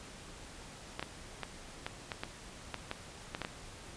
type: clicks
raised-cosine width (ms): 0.3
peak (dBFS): -20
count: 11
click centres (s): 0.995 / 1.027 / 1.433 / 1.865 / 2.118 / 2.235 / 2.743 / 2.914 / 3.349 / 3.417 / 3.449
effects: pink hiss -50 dBFS RMS until 3.96 s + resampled to 22050 Hz